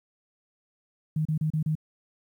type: tone bursts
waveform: sine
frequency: 155.56 Hz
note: D#3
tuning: in tune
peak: -23 dBFS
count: 5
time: 1.16-1.753 s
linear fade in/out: 5 ms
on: 93 ms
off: 32 ms
effects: 10-bit